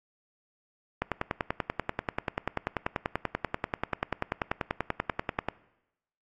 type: click train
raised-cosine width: 0.5 ms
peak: -12 dBFS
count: 47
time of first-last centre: 1.02-5.486 s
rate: 10.3 Hz
effects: noise-tail reverb RT60 0.9 s tail -21 dB re dry + AAC 32 kbps